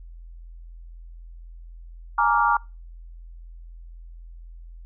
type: chord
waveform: sine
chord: Bb dominant seventh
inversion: third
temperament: just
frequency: 839.1 / 932.3 / 1165.4 / 1398.5 Hz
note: Ab5 / Bb5 / D6 / F6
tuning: +18 / 0 / -14 / +2 cents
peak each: -24 / -21 / -22 / -24 dBFS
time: 2.18-2.57 s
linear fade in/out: 5 ms
effects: noise-tail reverb RT60 0.3 s tail -25 dB re dry + added 42 Hz sine -39 dBFS peak until 4.85 s